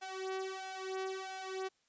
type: tone with flanger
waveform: sawtooth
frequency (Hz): 380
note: F#4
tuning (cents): +46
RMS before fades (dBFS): -41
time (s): 0.01-1.69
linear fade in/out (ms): 20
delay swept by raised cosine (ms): 1.2 to 2.6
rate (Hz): 1.5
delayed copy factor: +0.85
effects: white hiss -75 dBFS RMS until 1.88 s + resampled to 16000 Hz